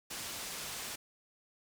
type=low-pass noise; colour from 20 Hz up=white; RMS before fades=-42 dBFS; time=0.1-0.96 s; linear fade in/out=10 ms; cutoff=9300 Hz; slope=12 dB/octave; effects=none